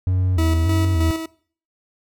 triangle tone with vibrato, 87.31 Hz, F2, in tune, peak -14 dBFS, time 0.07-1.11 s, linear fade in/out 0 ms, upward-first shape square, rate 1.7 Hz, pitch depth 97 cents each way
40% pulse tone with tremolo, 323.6 Hz, E4, 32 cents flat, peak -20 dBFS, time 0.38-1.26 s, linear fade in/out 5 ms, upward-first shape square, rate 3.2 Hz, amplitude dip 45%
effects noise-tail reverb RT60 0.5 s tail -22 dB re dry

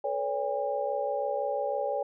sine tone cluster, 437.3 / 501 / 567 / 807 Hz, A4 / B4 / C#5 / G#5, -11 / +25 / +39 / -50 cents, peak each -36 / -36 / -30 / -33 dBFS, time 0.04-2.03 s, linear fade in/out 5 ms, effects none

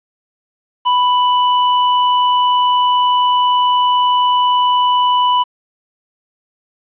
square tone, 991 Hz, B5, 6 cents sharp, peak -11 dBFS, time 0.85-5.44 s, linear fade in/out 20 ms, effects resampled to 8000 Hz + 8-bit

